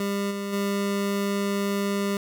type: tone with level steps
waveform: 25% pulse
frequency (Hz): 200.2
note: G3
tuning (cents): +37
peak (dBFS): -21 / -25 / -20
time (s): 0-2.17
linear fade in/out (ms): 2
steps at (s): 0.3 / 0.52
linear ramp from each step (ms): 20
effects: none